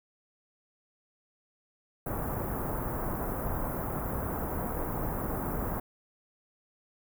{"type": "band-stop noise", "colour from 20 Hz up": "pink", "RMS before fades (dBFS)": -33, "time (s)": [2.06, 5.8], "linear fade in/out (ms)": 5, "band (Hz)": [1300, 14000], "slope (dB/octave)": 24, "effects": []}